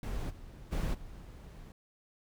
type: noise with level steps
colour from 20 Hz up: brown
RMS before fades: -36 / -49 / -32 / -48 dBFS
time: 0.03-1.72 s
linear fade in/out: 2 ms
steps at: 0.29 / 0.71 / 0.93 s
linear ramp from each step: 20 ms
effects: none